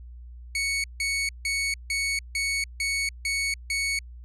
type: tone bursts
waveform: sawtooth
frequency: 2222 Hz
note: C#7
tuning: 4 cents sharp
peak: -21 dBFS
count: 8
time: 0.55-3.99 s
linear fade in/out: 2 ms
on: 290 ms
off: 160 ms
effects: added 60 Hz sine -40 dBFS peak until 4.24 s + resampled to 24000 Hz